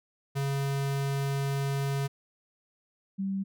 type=tone pair in turn; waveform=square / sine; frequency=138.59 / 194.19 Hz; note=C#3 / G3; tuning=0 / -16 cents; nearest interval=tritone; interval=584 cents; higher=second; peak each=-28 dBFS; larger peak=neither; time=0.35-2.08 / 3.18-3.44 s; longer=first; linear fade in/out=20 ms; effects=none